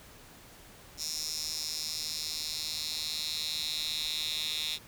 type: tone with high-pass filter sweep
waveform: 10% pulse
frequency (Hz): 155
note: D#3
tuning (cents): -6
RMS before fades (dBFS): -35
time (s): 0.97-4.79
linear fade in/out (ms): 50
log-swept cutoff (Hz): 5500 to 3500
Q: 4.4
effects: pink hiss -53 dBFS RMS until 4.87 s